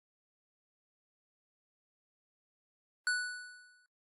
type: tone with exponential decay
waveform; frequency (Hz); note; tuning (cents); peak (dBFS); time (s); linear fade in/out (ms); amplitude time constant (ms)
square; 1480; F#6; 0; -28; 3.07-3.86; 1; 170
effects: AAC 32 kbps